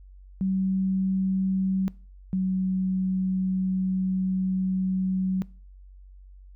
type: tone pair in turn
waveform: sine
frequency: 190 / 187.49 Hz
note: F#3 / F#3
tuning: +46 / +23 cents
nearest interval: unison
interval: 23 cents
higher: first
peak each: -22 dBFS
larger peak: neither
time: 0.41-1.88 / 2.33-5.42 s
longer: second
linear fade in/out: 0 ms
effects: noise-tail reverb RT60 0.4 s tail -23 dB re dry + added 47 Hz sine -45 dBFS peak until 6.55 s